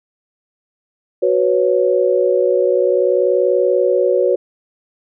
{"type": "chord", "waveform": "sine", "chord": "F# suspended fourth", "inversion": "none", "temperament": "equal", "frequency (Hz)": [370, 493.9, 554.4], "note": ["F#4", "B4", "C#5"], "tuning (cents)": [0, 0, 0], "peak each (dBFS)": -16, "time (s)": [1.22, 4.36], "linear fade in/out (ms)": 10, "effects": []}